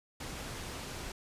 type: low-pass noise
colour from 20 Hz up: pink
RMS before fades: -42 dBFS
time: 0.2-1.12 s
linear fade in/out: 5 ms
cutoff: 9500 Hz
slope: 12 dB/octave
effects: resampled to 32000 Hz